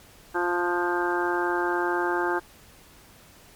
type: harmonic tone with a mistuned harmonic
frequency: 175.6 Hz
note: F3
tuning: 10 cents sharp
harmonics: 2 / 3 / 4 / 5 / 6 / 7 / 8 / 9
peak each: -26 / -37 / -34 / -29 / -35 / -34 / -35 / -30 dBFS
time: 0.34-2.4 s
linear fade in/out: 20 ms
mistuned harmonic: 8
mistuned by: +20 cents
effects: pink hiss -52 dBFS RMS until 3.55 s + MP3 96 kbps